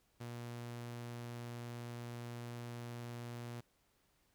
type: tone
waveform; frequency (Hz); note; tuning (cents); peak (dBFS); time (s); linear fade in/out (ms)
sawtooth; 119.4; A#2; +42; -40; 0.2-3.61; 10
effects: pink hiss -75 dBFS RMS until 4.34 s